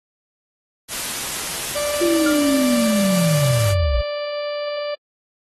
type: noise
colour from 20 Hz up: white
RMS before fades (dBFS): -26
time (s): 0.88-3.75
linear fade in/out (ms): 50
type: harmonic tone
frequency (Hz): 587.3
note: D5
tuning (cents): 0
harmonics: 1 / 2 / 3 / 4 / 5 / 6 / 7 / 8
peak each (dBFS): -23 / -34 / -39 / -37 / -38 / -43 / -45 / -38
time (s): 1.75-4.95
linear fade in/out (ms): 10
type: linear sweep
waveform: sine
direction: down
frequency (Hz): 349.2 to 54.8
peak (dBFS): -16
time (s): 2.01-4.01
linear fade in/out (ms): 5
type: tone with exponential decay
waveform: sine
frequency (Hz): 1409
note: F6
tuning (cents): +15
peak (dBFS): -18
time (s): 2.26-2.47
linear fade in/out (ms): 5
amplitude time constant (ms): 45
effects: AAC 32 kbps